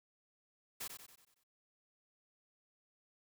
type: noise with echo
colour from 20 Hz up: white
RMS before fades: -43 dBFS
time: 0.8-0.88 s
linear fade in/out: 10 ms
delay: 93 ms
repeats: 6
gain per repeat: -6 dB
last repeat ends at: 1.438 s
effects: none